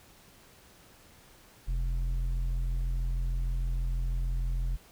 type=tone with low-pass filter; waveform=square; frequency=43.16 Hz; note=F1; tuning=20 cents flat; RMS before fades=-30 dBFS; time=1.67-4.77 s; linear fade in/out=20 ms; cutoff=96 Hz; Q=1.7; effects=pink hiss -57 dBFS RMS until 4.91 s